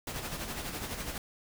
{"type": "noise with tremolo", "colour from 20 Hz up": "pink", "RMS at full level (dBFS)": -36, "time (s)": [0.07, 1.18], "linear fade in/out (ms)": 2, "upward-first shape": "sine", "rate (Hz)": 12, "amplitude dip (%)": 50, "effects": []}